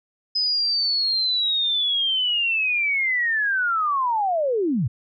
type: linear sweep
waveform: sine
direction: down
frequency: 5060 to 98 Hz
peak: -19 dBFS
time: 0.35-4.88 s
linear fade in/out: 10 ms
effects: none